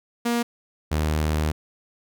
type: tone pair in turn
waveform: sawtooth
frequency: 236.8 / 76.99 Hz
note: A#3 / D#2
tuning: +27 / -18 cents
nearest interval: octave + perfect fifth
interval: 1945 cents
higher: first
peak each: -17 dBFS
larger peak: neither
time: 0.25-0.43 / 0.91-1.52 s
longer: second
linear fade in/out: 10 ms
effects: none